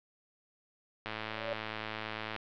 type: click train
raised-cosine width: 0.3 ms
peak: -21 dBFS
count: 143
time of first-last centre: 1.06-2.363 s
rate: 109 Hz
type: tone with exponential growth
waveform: sine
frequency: 574 Hz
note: D5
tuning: 40 cents flat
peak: -31 dBFS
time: 1.17-1.53 s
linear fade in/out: 0 ms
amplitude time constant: 77 ms
effects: low-pass 4000 Hz 12 dB/octave